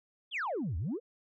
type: exponential two-way sweep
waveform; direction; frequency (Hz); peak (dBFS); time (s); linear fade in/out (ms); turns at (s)
sine; down then up; 3598 to 73.42 to 524; -30; 0.31-1; 50; 0.77
effects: tanh soft clip ceiling -29 dBFS